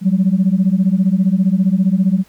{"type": "beating tone pair", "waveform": "sine", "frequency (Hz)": [181.5, 196.5], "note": ["F#3", "G3"], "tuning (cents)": [-33, 4], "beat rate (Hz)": 15, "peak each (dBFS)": -13, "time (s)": [0.01, 2.24], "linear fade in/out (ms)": 50, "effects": ["tanh soft clip ceiling -5 dBFS", "pink hiss -51 dBFS RMS until 2.28 s"]}